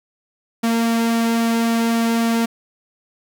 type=tone with flanger; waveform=sawtooth; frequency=230 Hz; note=A#3; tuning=23 cents flat; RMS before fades=-18 dBFS; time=0.63-2.46 s; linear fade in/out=10 ms; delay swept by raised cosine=1.9 to 2.7 ms; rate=3.7 Hz; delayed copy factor=-0.5; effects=none